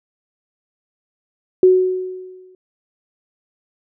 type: tone with exponential decay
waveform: sine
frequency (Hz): 370.2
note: F#4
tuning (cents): +1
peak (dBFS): -5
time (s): 1.63-2.55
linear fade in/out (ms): 2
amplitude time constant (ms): 200
effects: none